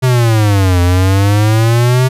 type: exponential two-way sweep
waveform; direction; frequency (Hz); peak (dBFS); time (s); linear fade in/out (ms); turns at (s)
square; down then up; 130.81 to 87.31 to 130.81; -8; 0.02-2.09; 20; 0.81
effects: resampled to 32000 Hz